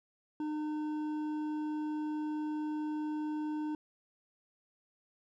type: tone with hard clipping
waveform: sine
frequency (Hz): 304.1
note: D#4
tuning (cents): -40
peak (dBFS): -35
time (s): 0.4-3.75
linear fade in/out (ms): 2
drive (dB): 7
effects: none